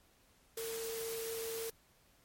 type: tone in noise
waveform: sine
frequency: 453.9 Hz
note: A#4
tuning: 46 cents flat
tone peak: -39 dBFS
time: 0.57-1.7 s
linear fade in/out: 5 ms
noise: white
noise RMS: -44 dBFS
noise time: 0.57-1.7 s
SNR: +2 dB
effects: pink hiss -68 dBFS RMS until 2.24 s + MP3 64 kbps